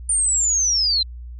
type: linear sweep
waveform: sine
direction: down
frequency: 9090 to 4003 Hz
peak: -16 dBFS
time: 0.09-1.03 s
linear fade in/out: 5 ms
effects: added 60 Hz sine -32 dBFS peak until 1.39 s